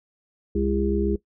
harmonic tone, 67.4 Hz, C#2, 48 cents flat, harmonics 1 / 3 / 5 / 6, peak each -26 / -26 / -26 / -26 dBFS, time 0.55-1.16 s, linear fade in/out 5 ms, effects noise-tail reverb RT60 0.1 s tail -18 dB re dry

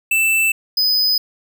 square tone pair in turn, 2653 / 5008 Hz, E7 / D#8, +10 / +10 cents, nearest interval major seventh, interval 1100 cents, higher second, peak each -14 dBFS, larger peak neither, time 0.11-0.52 / 0.77-1.18 s, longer neither, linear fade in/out 5 ms, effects none

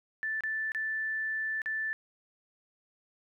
sine tone with dropouts, 1760 Hz, A6, in tune, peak -30 dBFS, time 0.23-1.93 s, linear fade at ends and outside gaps 0 ms, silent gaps 0.407-0.436 / 0.719-0.748 / 1.618-1.659 s, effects 12-bit

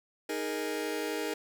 sawtooth chord, D# suspended fourth, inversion none, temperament just, 311.1 / 414.8 / 466.7 Hz, D#4 / G#4 / A#4, 0 / -2 / +2 cents, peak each -32 dBFS, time 0.29-1.34 s, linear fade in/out 5 ms, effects none

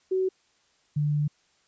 sine tone pair in turn, 375.9 / 147.97 Hz, F#4 / D3, +27 / +13 cents, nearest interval octave + major third, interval 1614 cents, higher first, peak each -22 dBFS, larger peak neither, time 0.11-0.29 / 0.96-1.28 s, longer second, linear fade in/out 10 ms, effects white hiss -66 dBFS RMS until 1.67 s + resampled to 16000 Hz

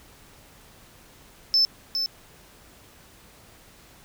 triangle tone with echo, 5274 Hz, E8, in tune, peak -14 dBFS, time 1.54-1.65 s, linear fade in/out 0 ms, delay 410 ms, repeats 1, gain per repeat -8 dB, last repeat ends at 2.06 s, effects tanh soft clip ceiling -13 dBFS + pink hiss -52 dBFS RMS until 4.04 s

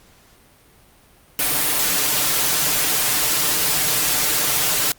white noise with comb filter, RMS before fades -19 dBFS, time 1.39-4.92 s, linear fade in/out 2 ms, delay 6.7 ms, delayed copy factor +0.75, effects pink hiss -52 dBFS RMS until 4.98 s + Opus 48 kbps

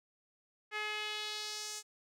sawtooth tone with band-pass filter sweep, 423.8 Hz, G#4, 35 cents sharp, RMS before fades -40 dBFS, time 0.71-1.83 s, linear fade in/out 50 ms, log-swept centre 2000 to 7200 Hz, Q 1.9, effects none

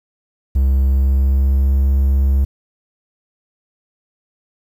triangle tone with pitch glide, 66.9 to 67.99 Hz, C2 to C#2, +39 to -33 cents, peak -9 dBFS, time 0.55-2.45 s, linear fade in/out 10 ms, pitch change +28 cents, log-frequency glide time 0.82-1.83 s, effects 8-bit

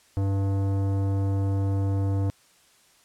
sine tone with tanh clipping, 98 Hz, G2, in tune, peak -24 dBFS, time 0.17-2.3 s, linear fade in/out 0 ms, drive 16 dB, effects white hiss -59 dBFS RMS until 3.04 s + low-pass 10000 Hz 12 dB/octave

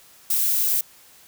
violet noise, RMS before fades -21 dBFS, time 0.3-0.81 s, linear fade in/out 5 ms, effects white hiss -51 dBFS RMS until 1.27 s

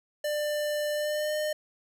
square tone with pitch glide, 595 to 608.2 Hz, D5 to D#5, +22 to -40 cents, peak -28 dBFS, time 0.24-1.53 s, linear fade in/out 5 ms, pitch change +38 cents, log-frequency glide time 0.93-1.35 s, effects none

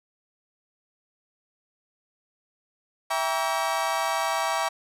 35% pulse chord, E diminished seventh, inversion none, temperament just, 659.3 / 791.1 / 949.3 / 1139.2 Hz, E5 / G5 / Bb5 / Db6, 0 / +16 / +31 / +47 cents, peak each -28 dBFS, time 3.1-4.69 s, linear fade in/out 10 ms, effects low-pass 12000 Hz 12 dB/octave

